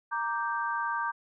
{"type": "chord", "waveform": "sine", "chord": "G minor", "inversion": "first", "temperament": "equal", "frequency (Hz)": [932.3, 1174.7, 1568], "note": ["Bb5", "D6", "G6"], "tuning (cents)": [0, 0, 0], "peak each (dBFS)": [-32, -33, -33], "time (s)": [0.11, 1.12], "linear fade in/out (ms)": 20, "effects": []}